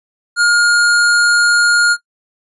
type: tone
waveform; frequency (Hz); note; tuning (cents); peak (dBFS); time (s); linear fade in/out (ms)
square; 1422; F6; +31; -9; 0.36-1.97; 50
effects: noise-tail reverb RT60 0.1 s tail -19 dB re dry + resampled to 24000 Hz